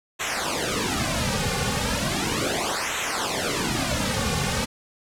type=noise with flanger; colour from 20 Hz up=pink; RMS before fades=-25 dBFS; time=0.19-4.66 s; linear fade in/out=20 ms; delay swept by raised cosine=0.2 to 3.1 ms; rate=0.36 Hz; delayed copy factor=-0.9; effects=low-pass 9000 Hz 12 dB/octave